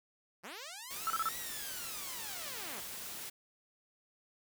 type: linear two-way sweep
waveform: 5% pulse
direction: up then down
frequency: 155.56 to 1975.5 to 155.56 Hz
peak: -33 dBFS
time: 0.43-2.81 s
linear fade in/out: 20 ms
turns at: 1.37 s
type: noise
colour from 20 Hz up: white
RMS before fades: -44 dBFS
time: 0.9-3.3 s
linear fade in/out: 10 ms
type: tone bursts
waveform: sine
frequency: 1318.5 Hz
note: E6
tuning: in tune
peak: -30 dBFS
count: 4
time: 1.07-1.287 s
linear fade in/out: 0 ms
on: 31 ms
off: 31 ms
effects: none